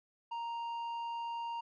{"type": "tone with tanh clipping", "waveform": "triangle", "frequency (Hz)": 932.3, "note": "A#5", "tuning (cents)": 0, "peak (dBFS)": -38, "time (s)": [0.31, 1.61], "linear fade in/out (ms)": 10, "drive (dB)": 11, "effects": []}